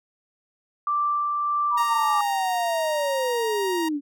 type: tone with tremolo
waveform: sine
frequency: 1174.7 Hz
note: D6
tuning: in tune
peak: -20 dBFS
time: 0.87-2.21 s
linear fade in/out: 2 ms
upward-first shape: sine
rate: 1.6 Hz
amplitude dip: 25%
type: linear sweep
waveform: sine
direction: down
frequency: 983 to 277.2 Hz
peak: -23 dBFS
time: 1.7-4.01 s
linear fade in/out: 50 ms
type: tone with pitch glide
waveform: sawtooth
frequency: 932 to 939 Hz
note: A#5 to A#5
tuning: -1 to +12 cents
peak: -23 dBFS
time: 1.77-3.89 s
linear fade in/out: 10 ms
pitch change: +13 cents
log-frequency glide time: 2.62-3.45 s
effects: none